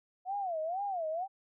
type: tone with vibrato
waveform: sine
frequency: 713 Hz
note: F5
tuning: 36 cents sharp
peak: -32 dBFS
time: 0.25-1.28 s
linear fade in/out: 50 ms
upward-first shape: sine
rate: 2.1 Hz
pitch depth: 230 cents each way
effects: none